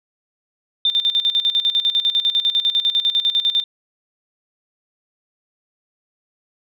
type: tone with tremolo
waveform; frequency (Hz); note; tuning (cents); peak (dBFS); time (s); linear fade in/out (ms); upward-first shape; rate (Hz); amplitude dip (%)
sine; 3590; A7; +34; -13; 0.85-3.64; 2; square; 10; 75
effects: none